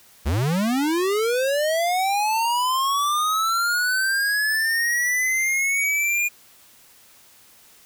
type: linear sweep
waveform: square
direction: up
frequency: 61.74 to 2434 Hz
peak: -20 dBFS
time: 0.25-6.29 s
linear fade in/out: 20 ms
effects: white hiss -52 dBFS RMS until 7.85 s